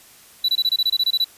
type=tone bursts; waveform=triangle; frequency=3951 Hz; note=B7; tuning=in tune; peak=-14 dBFS; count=12; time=0.44-1.244 s; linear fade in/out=5 ms; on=45 ms; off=24 ms; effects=white hiss -48 dBFS RMS until 1.37 s + resampled to 32000 Hz